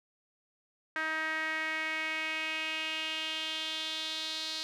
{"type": "tone with band-pass filter sweep", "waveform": "sawtooth", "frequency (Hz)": 316, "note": "D#4", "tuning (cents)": 27, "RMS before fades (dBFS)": -35, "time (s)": [0.96, 4.63], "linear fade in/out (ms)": 0, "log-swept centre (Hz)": [1700, 4200], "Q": 3.9, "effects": []}